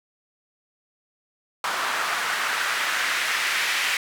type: noise with band-pass filter sweep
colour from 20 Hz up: white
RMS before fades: -25 dBFS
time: 1.64-3.97 s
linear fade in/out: 2 ms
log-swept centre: 1200 to 2100 Hz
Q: 1.7
effects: none